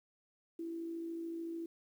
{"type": "tone with amplitude modulation", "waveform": "sine", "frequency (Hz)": 332.8, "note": "E4", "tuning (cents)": 17, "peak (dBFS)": -37, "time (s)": [0.59, 1.66], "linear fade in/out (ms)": 5, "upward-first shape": "sine", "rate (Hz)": 53.6, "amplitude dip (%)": 35, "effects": ["11-bit"]}